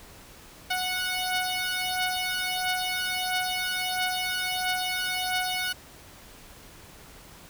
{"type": "beating tone pair", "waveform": "10% pulse", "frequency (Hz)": [735, 736.5], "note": ["F#5", "F#5"], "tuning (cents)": [-12, -8], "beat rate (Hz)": 1.5, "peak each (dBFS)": [-23, -20], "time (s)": [0.7, 5.73], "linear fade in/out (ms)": 10, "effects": ["pink hiss -49 dBFS RMS until 7.49 s"]}